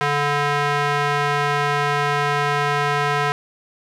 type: tone with band-pass filter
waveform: square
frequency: 144.9 Hz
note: D3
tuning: 23 cents flat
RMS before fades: -20 dBFS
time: 0.01-3.32 s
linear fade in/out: 0 ms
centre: 1400 Hz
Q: 0.97
effects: none